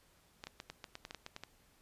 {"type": "clicks", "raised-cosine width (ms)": 0.2, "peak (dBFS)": -27, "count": 12, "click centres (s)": [0.439, 0.47, 0.601, 0.7, 0.842, 0.954, 1.051, 1.109, 1.147, 1.264, 1.364, 1.436], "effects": ["pink hiss -68 dBFS RMS until 1.81 s", "resampled to 32000 Hz"]}